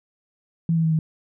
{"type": "tone with pitch steps", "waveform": "sine", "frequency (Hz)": [165.8, 163.14, 160.52, 157.95], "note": ["E3", "E3", "E3", "D#3"], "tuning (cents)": [10, -18, -46, 26], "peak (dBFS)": -17, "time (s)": [0.69, 0.99], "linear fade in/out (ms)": 2, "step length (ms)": 75, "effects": []}